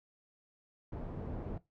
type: low-pass noise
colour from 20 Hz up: pink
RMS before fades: -41 dBFS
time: 0.92-1.58 s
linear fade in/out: 5 ms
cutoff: 570 Hz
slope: 12 dB/octave
effects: noise-tail reverb RT60 0.2 s tail -18 dB re dry